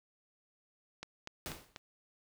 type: click train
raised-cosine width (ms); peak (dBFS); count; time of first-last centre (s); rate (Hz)
0.2; -25; 4; 1.03-1.762; 4.1
type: noise with exponential decay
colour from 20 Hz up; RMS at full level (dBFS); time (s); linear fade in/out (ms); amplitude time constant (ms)
pink; -39; 1.46-1.78; 0; 69
effects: none